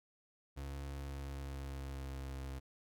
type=tone with pitch glide; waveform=35% pulse; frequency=69.4 to 67 Hz; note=C#2 to C2; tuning=+3 to +42 cents; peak=-40 dBFS; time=0.56-2.6 s; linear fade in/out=20 ms; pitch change=-61 cents; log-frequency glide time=1.09-2.35 s; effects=none